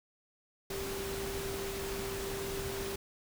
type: tone in noise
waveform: sine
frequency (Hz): 392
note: G4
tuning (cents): 0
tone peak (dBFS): -38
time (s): 0.7-2.96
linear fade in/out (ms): 5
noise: pink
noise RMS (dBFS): -40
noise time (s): 0.7-2.96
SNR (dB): -1
effects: none